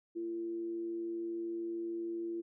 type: tone with amplitude modulation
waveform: sine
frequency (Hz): 340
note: F4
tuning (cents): -46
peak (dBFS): -34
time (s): 0.15-2.42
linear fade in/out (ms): 20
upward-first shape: sine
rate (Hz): 113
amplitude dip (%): 30
effects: none